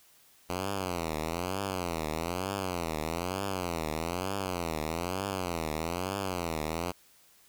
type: tone with vibrato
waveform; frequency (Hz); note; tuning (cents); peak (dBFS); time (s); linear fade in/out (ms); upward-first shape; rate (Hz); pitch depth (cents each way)
5% pulse; 87.31; F2; 0; -20; 0.49-6.92; 10; triangle; 1.1; 240
effects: white hiss -61 dBFS RMS until 7.48 s